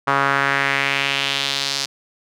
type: tone with band-pass filter sweep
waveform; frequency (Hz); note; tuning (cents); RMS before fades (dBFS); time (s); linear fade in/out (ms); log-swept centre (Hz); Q
sawtooth; 138.59; C#3; 0; -20; 0.07-1.86; 10; 1200 to 5000; 2.3
effects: none